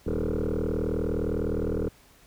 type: tone with frequency modulation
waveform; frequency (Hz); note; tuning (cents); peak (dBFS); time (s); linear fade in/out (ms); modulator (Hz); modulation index
sine; 249.5; B3; +18; -22; 0.06-1.89; 10; 39.7; 6.1
effects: tanh soft clip ceiling -24 dBFS + pink hiss -57 dBFS RMS until 2.26 s